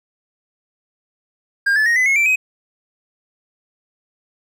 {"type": "tone with pitch steps", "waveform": "triangle", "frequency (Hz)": [1609, 1734.5, 1869.7, 2016, 2173, 2342, 2525], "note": ["G6", "A6", "A#6", "B6", "C#7", "D7", "D#7"], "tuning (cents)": [45, -25, 5, 35, -35, -5, 25], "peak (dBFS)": -11, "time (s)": [1.66, 2.36], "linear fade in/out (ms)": 10, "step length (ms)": 100, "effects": []}